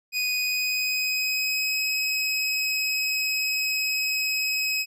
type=tone with pitch glide; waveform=25% pulse; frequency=2489 to 2547 Hz; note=D#7 to D#7; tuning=0 to +40 cents; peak=-20 dBFS; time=0.12-4.86 s; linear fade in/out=50 ms; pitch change=+40 cents; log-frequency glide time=0.34-1.81 s; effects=none

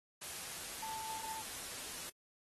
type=tone in noise; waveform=sine; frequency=883 Hz; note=A5; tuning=6 cents sharp; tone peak=-42 dBFS; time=0.82-1.42 s; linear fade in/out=10 ms; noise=white; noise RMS=-45 dBFS; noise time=0.21-2.1 s; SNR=0 dB; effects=AAC 32 kbps

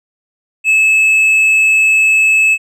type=tone with tanh clipping; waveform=sine; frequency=2600 Hz; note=E7; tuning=24 cents flat; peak=-8 dBFS; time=0.64-2.58 s; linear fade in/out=50 ms; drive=4 dB; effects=none

